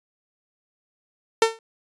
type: tone with exponential decay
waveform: sawtooth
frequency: 450 Hz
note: A4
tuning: 39 cents sharp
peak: -7 dBFS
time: 1.42-1.59 s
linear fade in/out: 2 ms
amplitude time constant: 36 ms
effects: resampled to 22050 Hz